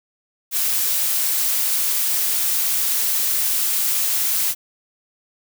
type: noise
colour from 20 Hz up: blue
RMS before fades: -20 dBFS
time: 0.51-4.55 s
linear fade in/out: 50 ms
effects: none